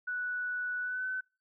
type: tone with pitch glide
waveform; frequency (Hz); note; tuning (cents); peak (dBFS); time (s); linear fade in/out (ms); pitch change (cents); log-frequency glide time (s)
sine; 1478 to 1515.2; F#6 to F#6; -2 to +41; -32; 0.07-1.21; 10; +43; 0.81-1.06
effects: noise-tail reverb RT60 0.3 s tail -25 dB re dry